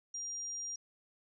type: tone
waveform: sine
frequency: 5700 Hz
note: F8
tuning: 34 cents sharp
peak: -38 dBFS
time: 0.14-0.76 s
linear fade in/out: 5 ms
effects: none